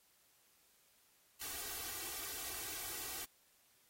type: noise with comb filter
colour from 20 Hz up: white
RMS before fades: -44 dBFS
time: 1.41-3.25 s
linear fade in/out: 5 ms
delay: 2.6 ms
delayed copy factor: +0.75
effects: white hiss -71 dBFS RMS until 3.89 s + AAC 48 kbps